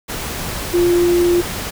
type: tone in noise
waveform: sine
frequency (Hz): 349.2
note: F4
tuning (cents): 0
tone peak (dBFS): -11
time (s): 0.73-1.42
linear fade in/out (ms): 20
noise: pink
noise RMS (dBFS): -25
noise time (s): 0.08-1.71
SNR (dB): +11
effects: none